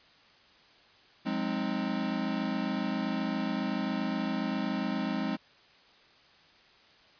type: chord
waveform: square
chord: Ab dominant seventh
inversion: third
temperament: equal with one note detuned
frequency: 180.25 / 207.7 / 261.6 / 311.1 Hz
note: Gb3 / Ab3 / C4 / Eb4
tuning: -45 / 0 / 0 / 0 cents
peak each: -38 / -34 / -35 / -38 dBFS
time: 1.25-5.37 s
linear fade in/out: 20 ms
effects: white hiss -59 dBFS RMS until 7.19 s + resampled to 11025 Hz